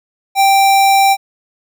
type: tone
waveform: square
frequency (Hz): 784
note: G5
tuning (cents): 0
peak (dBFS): -8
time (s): 0.35-1.17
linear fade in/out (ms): 50
effects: none